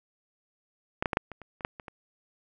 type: clicks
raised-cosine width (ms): 0.5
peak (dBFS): -12 / -11 / -13 / -7 / -25 / -30 / -29 / -11 / -26 / -26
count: 10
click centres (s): 1.025 / 1.058 / 1.132 / 1.171 / 1.317 / 1.417 / 1.608 / 1.649 / 1.798 / 1.882
effects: none